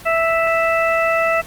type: harmonic tone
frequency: 659.3 Hz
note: E5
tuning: in tune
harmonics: 1 / 2 / 3 / 4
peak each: -17 / -20 / -22 / -23 dBFS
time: 0.05-1.42 s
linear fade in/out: 20 ms
effects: pink hiss -39 dBFS RMS until 1.46 s + Opus 48 kbps